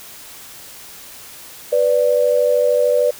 sine tone pair together, 492.6 / 585.8 Hz, B4 / D5, -5 / -5 cents, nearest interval minor third, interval 300 cents, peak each -15 dBFS, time 1.72-3.11 s, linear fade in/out 10 ms, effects white hiss -38 dBFS RMS until 3.19 s

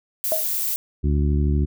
violet noise, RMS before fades -24 dBFS, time 0.24-0.76 s, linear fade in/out 0 ms
sine tone with exponential decay, 634 Hz, D#5, 32 cents sharp, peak -16 dBFS, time 0.32-0.48 s, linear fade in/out 0 ms, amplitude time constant 33 ms
harmonic tone, 72.8 Hz, D2, 15 cents flat, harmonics 1 / 2 / 3 / 4 / 5, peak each -18 / -24 / -28 / -30 / -32 dBFS, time 1.03-1.66 s, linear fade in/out 20 ms
effects none

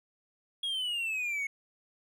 triangle exponential sweep, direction down, 3322 to 2184 Hz, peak -29 dBFS, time 0.63-1.47 s, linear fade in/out 5 ms, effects none

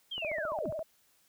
sine linear sweep, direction down, 3282 to 49 Hz, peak -35 dBFS, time 0.11-0.71 s, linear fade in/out 10 ms
click train, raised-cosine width 1 ms, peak -31 dBFS, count 10, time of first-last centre 0.18-0.792 s, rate 14.7 Hz
sine tone with vibrato, 622.3 Hz, D#5, in tune, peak -34 dBFS, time 0.22-0.83 s, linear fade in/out 5 ms, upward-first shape sine, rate 19 Hz, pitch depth 100 cents each way
effects white hiss -68 dBFS RMS until 1.28 s

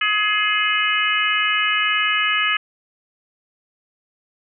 harmonic tone, 421.5 Hz, G#4, 26 cents sharp, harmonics 3 / 4 / 5 / 6 / 7, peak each -23 / -23 / -23 / -23 / -23 dBFS, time 0.01-2.57 s, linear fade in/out 5 ms, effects none

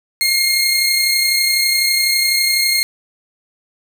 sawtooth tone pair together, 2138 / 4244 Hz, C7 / C8, +37 / +24 cents, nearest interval octave, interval 1187 cents, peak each -13 dBFS, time 0.21-2.83 s, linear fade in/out 0 ms, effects none

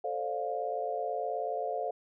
sine chord, D minor seventh, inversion second, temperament just, 440.5 / 528.6 / 587.3 / 704.8 Hz, A4 / C5 / D5 / F5, +2 / +18 / 0 / +16 cents, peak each -37 / -37 / -39 / -34 dBFS, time 0.04-1.91 s, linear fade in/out 5 ms, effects none

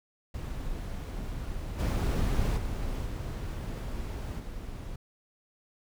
brown noise with level steps, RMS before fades -36 / -27 / -33 / -35 / -39 dBFS, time 0.34-4.96 s, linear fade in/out 5 ms, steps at 1.78 / 2.56 / 3.04 / 4.38 s, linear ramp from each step 20 ms, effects none

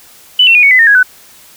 sine tone with pitch steps, 2987 / 2708 / 2454 / 2225 / 2017 / 1828.1 / 1657.1 / 1502.2 Hz, F#7 / E7 / D#7 / C#7 / B6 / A#6 / G#6 / F#6, +16 / +46 / -25 / +6 / +36 / -34 / -4 / +26 cents, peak -3 dBFS, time 0.39-1.03 s, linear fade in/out 5 ms, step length 80 ms, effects white hiss -40 dBFS RMS until 1.56 s

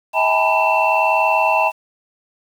sine tone cluster, 642 / 802 / 883 / 992 / 2686 Hz, E5 / G5 / A5 / B5 / E7, -46 / +39 / +6 / +7 / +32 cents, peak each -19 dBFS, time 0.13-1.72 s, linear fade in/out 50 ms, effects tanh soft clip ceiling -4 dBFS + 7-bit

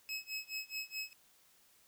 25% pulse tone with tremolo, 2571 Hz, E7, 44 cents flat, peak -33 dBFS, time 0.09-1.13 s, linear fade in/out 0 ms, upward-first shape sine, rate 4.7 Hz, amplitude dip 95%, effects white hiss -67 dBFS RMS until 1.87 s

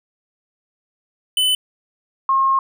square / sine tone pair in turn, 3014 / 1074.9 Hz, F#7 / C6, +31 / +46 cents, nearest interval octave + tritone, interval 1785 cents, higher first, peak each -15 / -13 dBFS, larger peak second, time 1.37-1.55 / 2.29-2.59 s, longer second, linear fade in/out 2 ms, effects none

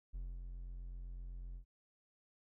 triangle tone with ADSR envelope, 43.93 Hz, F1, 11 cents sharp, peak -38 dBFS, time 0.13-1.65 s, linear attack 21 ms, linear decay 240 ms, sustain -4 dB, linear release 91 ms, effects none

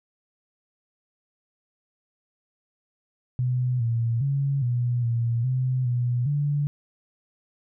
sine tone with pitch steps, 125.4 / 116 / 139 / 121.7 / 117.1 / 128.5 / 122.2 / 144.9 Hz, B2 / A#2 / C#3 / B2 / A#2 / C3 / B2 / D3, +27 / -8 / +5 / -25 / +8 / -31 / -18 / -23 cents, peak -21 dBFS, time 3.39-6.67 s, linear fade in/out 0 ms, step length 410 ms, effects none

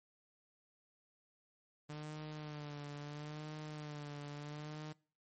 sawtooth tone with vibrato, 149.2 Hz, D3, 28 cents sharp, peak -40 dBFS, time 1.89-4.93 s, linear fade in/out 10 ms, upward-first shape sine, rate 0.75 Hz, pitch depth 48 cents each way, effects noise-tail reverb RT60 0.4 s tail -22 dB re dry + MP3 32 kbps

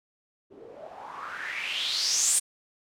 blue noise with low-pass filter sweep, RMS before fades -30 dBFS, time 0.5-2.4 s, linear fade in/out 20 ms, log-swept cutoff 350 to 9000 Hz, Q 5.6, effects none

